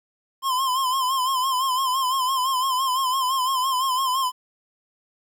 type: tone with vibrato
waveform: square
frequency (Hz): 1042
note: C6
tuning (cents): -7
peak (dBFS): -21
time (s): 0.42-4.32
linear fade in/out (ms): 50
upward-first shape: sine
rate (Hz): 5.9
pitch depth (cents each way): 72
effects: 10-bit